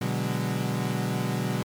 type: chord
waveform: 35% pulse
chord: G# half-diminished seventh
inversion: first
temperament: equal with one note detuned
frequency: 123.47 / 146.83 / 185 / 205.1 Hz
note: B2 / D3 / F#3 / G#3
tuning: 0 / 0 / 0 / -21 cents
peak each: -28 / -30 / -29 / -32 dBFS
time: 0.01-1.63 s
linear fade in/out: 5 ms
effects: MP3 96 kbps

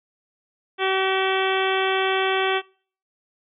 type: harmonic tone with a mistuned harmonic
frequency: 381.6 Hz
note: G4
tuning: 47 cents flat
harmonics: 1 / 2 / 3 / 4 / 5 / 6 / 7 / 8 / 9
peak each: -23 / -26 / -28 / -29 / -30 / -31 / -31 / -32 / -33 dBFS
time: 0.78-2.62 s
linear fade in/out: 50 ms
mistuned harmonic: 8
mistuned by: +45 cents
effects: noise-tail reverb RT60 0.5 s tail -26 dB re dry

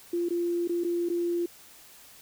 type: tone with dropouts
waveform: sine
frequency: 345.5 Hz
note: F4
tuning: 19 cents flat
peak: -25 dBFS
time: 0.13-1.46 s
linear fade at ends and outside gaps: 5 ms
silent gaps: 0.288-0.305 / 0.676-0.693 / 0.838-0.846 / 1.089-1.099 s
effects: white hiss -52 dBFS RMS until 2.21 s

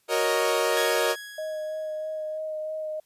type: chord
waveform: sawtooth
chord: D# minor seventh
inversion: first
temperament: equal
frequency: 370 / 466.2 / 554.4 / 622.3 Hz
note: F#4 / A#4 / C#5 / D#5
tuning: 0 / 0 / 0 / 0 cents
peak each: -26 / -22 / -25 / -23 dBFS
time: 0.08-1.16 s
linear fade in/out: 50 ms
type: tone with exponential decay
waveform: sawtooth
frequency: 1665 Hz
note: G#6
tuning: 4 cents sharp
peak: -23 dBFS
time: 0.77-2.38 s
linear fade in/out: 1 ms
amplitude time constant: 350 ms
type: tone with vibrato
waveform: sine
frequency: 622.3 Hz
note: D#5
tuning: in tune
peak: -29 dBFS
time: 1.38-3 s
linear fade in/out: 5 ms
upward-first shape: sine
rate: 3.1 Hz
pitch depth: 13 cents each way
effects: white hiss -68 dBFS RMS until 3.05 s + resampled to 32000 Hz

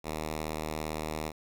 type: tone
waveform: 5% pulse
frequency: 77.7 Hz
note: D#2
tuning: 2 cents flat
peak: -22 dBFS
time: 0.03-1.33 s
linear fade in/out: 50 ms
effects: 10-bit

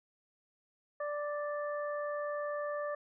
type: harmonic tone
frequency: 587.3 Hz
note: D5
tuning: in tune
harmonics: 1 / 2 / 3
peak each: -35 / -41 / -45 dBFS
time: 1-2.95 s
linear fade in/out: 5 ms
effects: none

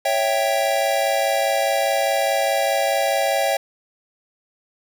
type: chord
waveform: square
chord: C# diminished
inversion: none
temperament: equal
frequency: 554.4 / 659.3 / 784 Hz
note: C#5 / E5 / G5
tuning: 0 / 0 / 0 cents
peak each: -23 dBFS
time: 0.05-3.57 s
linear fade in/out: 5 ms
effects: none

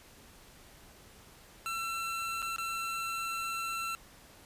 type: tone with dropouts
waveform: 25% pulse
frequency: 1346 Hz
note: E6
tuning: 36 cents sharp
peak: -30 dBFS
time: 1.66-3.95 s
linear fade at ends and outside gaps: 0 ms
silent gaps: 2.42-2.426 / 2.562-2.583 s
effects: pink hiss -56 dBFS RMS until 4.45 s + resampled to 32000 Hz

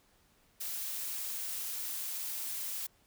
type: noise with amplitude modulation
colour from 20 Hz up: blue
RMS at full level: -37 dBFS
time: 0.6-2.87 s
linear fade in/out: 10 ms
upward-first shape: sine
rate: 215 Hz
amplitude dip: 25%
effects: pink hiss -68 dBFS RMS until 3.06 s

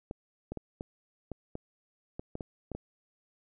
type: clicks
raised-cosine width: 2 ms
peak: -24 dBFS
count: 11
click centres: 0.111 / 0.52 / 0.573 / 0.809 / 1.317 / 1.554 / 2.195 / 2.354 / 2.408 / 2.717 / 2.75 s
effects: none

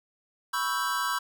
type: chord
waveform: square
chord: C# half-diminished seventh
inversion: third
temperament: equal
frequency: 987.8 / 1108.7 / 1318.5 / 1568 Hz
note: B5 / C#6 / E6 / G6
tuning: 0 / 0 / 0 / 0 cents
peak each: -33 dBFS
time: 0.53-1.19 s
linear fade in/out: 10 ms
effects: none

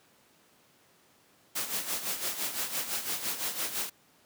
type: noise with tremolo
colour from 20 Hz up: white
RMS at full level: -31 dBFS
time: 1.55-3.9 s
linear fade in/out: 10 ms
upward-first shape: sine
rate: 5.9 Hz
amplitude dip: 65%
effects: pink hiss -63 dBFS RMS until 4.25 s + high-pass 150 Hz 12 dB/octave

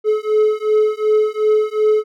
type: beating tone pair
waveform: triangle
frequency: 427.4 / 430.1 Hz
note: G#4 / A4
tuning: +50 / -39 cents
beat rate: 2.7 Hz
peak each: -14 dBFS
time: 0.04-2.04 s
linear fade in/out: 50 ms
effects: none

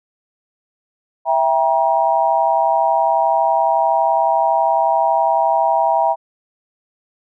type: chord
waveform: sine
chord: E diminished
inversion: none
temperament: just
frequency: 659.3 / 791.1 / 949.3 Hz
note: E5 / G5 / Bb5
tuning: 0 / +16 / +31 cents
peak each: -17 dBFS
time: 1.25-6.16 s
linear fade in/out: 50 ms
effects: none

